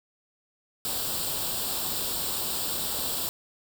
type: noise with comb filter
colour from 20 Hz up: white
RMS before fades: -30 dBFS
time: 0.85-3.29 s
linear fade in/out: 0 ms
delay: 0.24 ms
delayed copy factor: +0.7
effects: none